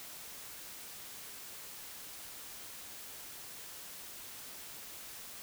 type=silence; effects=white hiss -48 dBFS RMS until 5.42 s